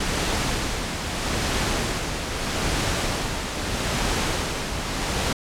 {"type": "noise with tremolo", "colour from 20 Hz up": "pink", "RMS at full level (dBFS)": -23, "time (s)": [0, 5.33], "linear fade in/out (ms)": 5, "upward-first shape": "sine", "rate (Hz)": 0.79, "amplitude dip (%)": 45, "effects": ["low-pass 8000 Hz 12 dB/octave"]}